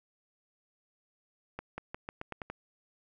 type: accelerating click train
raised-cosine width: 0.5 ms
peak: -23 dBFS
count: 8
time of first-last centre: 1.59-2.5 s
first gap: 190 ms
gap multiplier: 0.87
effects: none